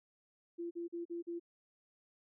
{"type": "tone bursts", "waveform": "sine", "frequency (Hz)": 341.9, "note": "F4", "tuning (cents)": -37, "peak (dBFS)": -38, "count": 5, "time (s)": [0.58, 1.398], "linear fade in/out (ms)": 20, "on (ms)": 130, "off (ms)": 42, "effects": []}